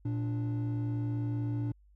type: tone pair together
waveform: triangle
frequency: 116.28 / 293 Hz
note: A#2 / D4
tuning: -4 / -4 cents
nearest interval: octave + major third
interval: 1600 cents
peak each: -28 / -34 dBFS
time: 0.05-1.72 s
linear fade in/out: 5 ms
effects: tanh soft clip ceiling -23 dBFS + added 50 Hz sine -58 dBFS peak until 1.95 s